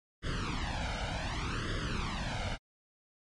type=noise with flanger; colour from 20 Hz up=pink; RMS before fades=-34 dBFS; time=0.22-2.58 s; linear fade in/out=50 ms; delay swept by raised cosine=0.6 to 1.37 ms; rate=0.66 Hz; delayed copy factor=+0.9; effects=low-pass 4000 Hz 12 dB/octave + MP3 48 kbps